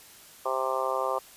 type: harmonic tone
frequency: 131.4 Hz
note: C3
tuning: 8 cents sharp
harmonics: 3 / 4 / 5 / 6 / 7 / 8 / 9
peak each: -36 / -31 / -34 / -35 / -35 / -33 / -33 dBFS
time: 0.45-1.19 s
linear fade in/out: 10 ms
effects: white hiss -51 dBFS RMS until 1.36 s + resampled to 32000 Hz